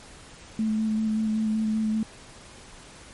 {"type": "tone with vibrato", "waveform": "sine", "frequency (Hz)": 218, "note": "A3", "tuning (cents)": -16, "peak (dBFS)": -22, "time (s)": [0.59, 2.03], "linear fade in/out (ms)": 2, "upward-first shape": "square", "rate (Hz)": 5.2, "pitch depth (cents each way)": 13, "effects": ["pink hiss -47 dBFS RMS until 3.13 s", "MP3 48 kbps"]}